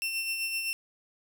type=tone with tremolo; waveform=sawtooth; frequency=2700 Hz; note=E7; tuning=41 cents sharp; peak=-25 dBFS; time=0.02-0.73 s; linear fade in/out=0 ms; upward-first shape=sine; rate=7.8 Hz; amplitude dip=40%; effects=none